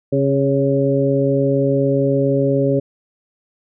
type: harmonic tone with a mistuned harmonic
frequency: 137.2 Hz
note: C#3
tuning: 17 cents flat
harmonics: 1 / 2 / 3 / 4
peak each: -19 / -19 / -19 / -19 dBFS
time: 0.12-2.8 s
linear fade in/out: 10 ms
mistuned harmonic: 4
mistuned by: +22 cents
effects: none